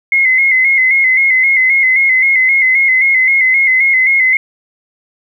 sine tone with vibrato, 2098 Hz, C7, 4 cents sharp, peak -7 dBFS, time 0.12-4.37 s, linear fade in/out 2 ms, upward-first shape square, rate 3.8 Hz, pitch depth 48 cents each way, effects 8-bit

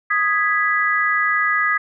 sine chord, G# minor, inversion second, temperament equal, 1244.5 / 1661.2 / 1975.5 Hz, D#6 / G#6 / B6, 0 / 0 / 0 cents, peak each -20 dBFS, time 0.1-1.78 s, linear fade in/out 10 ms, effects none

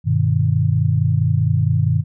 sine chord, G augmented, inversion none, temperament just, 98 / 122.5 / 153.12 Hz, G2 / B2 / D#3, 0 / -14 / -27 cents, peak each -18 dBFS, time 0.04-2.04 s, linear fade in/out 50 ms, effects none

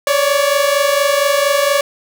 sawtooth tone pair together, 556 / 580.3 Hz, C#5 / D5, +5 / -21 cents, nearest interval minor second, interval 74 cents, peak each -11 dBFS, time 0.07-1.81 s, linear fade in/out 2 ms, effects none

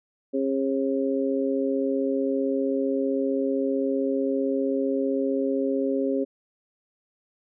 harmonic tone, 135.5 Hz, C#3, 39 cents flat, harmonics 2 / 3 / 4, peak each -25 / -27 / -28 dBFS, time 0.33-6.25 s, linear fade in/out 20 ms, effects none

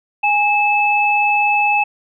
sine tone pair together, 826 / 2610 Hz, G#5 / E7, -10 / -18 cents, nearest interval octave + minor sixth, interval 1992 cents, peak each -15 dBFS, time 0.23-1.84 s, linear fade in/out 10 ms, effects none

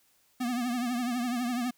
square tone with vibrato, 244.1 Hz, B3, 20 cents flat, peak -29 dBFS, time 0.4-1.71 s, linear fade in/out 10 ms, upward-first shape triangle, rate 12 Hz, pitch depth 93 cents each way, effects white hiss -67 dBFS RMS until 1.77 s

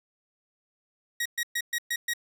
sawtooth tone bursts, 1895 Hz, A#6, 28 cents sharp, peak -23 dBFS, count 6, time 1.2-2.136 s, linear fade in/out 5 ms, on 56 ms, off 120 ms, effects none

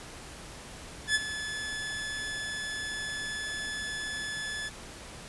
sawtooth tone with ADSR envelope, 1725 Hz, A6, 35 cents flat, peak -18 dBFS, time 1.07-4.7 s, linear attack 80 ms, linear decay 32 ms, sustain -12 dB, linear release 27 ms, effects pink hiss -45 dBFS RMS until 5.28 s + resampled to 24000 Hz

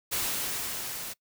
white noise with level ramp, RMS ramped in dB -29 to -38 dBFS, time 0.11-1.14 s, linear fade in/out 20 ms, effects noise-tail reverb RT60 0.1 s tail -22 dB re dry

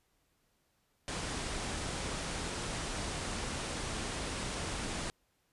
pink low-pass noise, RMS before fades -38 dBFS, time 1.08-5.1 s, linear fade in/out 0 ms, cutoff 10000 Hz, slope 96 dB/octave, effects pink hiss -75 dBFS RMS until 5.52 s + resampled to 32000 Hz

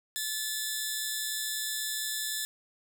10% pulse tone cluster, 1737 / 3656 / 4017 Hz, A6 / A#7 / B7, -23 / -34 / +29 cents, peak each -26 / -29 / -30 dBFS, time 0.16-2.45 s, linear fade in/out 0 ms, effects none

